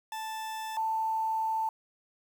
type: tone pair in turn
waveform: 40% pulse / sine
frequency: 880 / 886.1 Hz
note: A5 / A5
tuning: 0 / +12 cents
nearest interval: unison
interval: 12 cents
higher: second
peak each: -34 / -27 dBFS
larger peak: second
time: 0.12-0.77 / 0.77-1.69 s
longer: second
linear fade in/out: 2 ms
effects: 9-bit